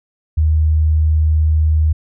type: tone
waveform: sine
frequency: 77.9 Hz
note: D#2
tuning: 3 cents sharp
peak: -10 dBFS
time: 0.37-1.93 s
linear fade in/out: 10 ms
effects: none